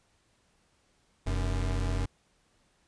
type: tone pair together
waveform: square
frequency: 43.47 / 92.5 Hz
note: F1 / F#2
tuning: -7 / 0 cents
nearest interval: octave + minor second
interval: 1307 cents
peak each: -30 / -32 dBFS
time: 1.26-2.06 s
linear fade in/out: 10 ms
effects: pink hiss -69 dBFS RMS until 2.87 s + resampled to 22050 Hz